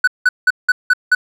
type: tone bursts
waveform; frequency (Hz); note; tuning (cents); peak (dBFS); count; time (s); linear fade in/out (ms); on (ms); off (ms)
triangle; 1492; F#6; +14; -6; 6; 0.04-1.15; 5; 35; 180
effects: none